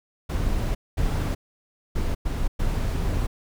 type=noise bursts at uneven times; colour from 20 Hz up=brown; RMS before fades=-24 dBFS; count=5; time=0.29-0.75 / 0.97-1.35 / 1.95-2.15 / 2.25-2.48 / 2.59-3.27 s; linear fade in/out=10 ms; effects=none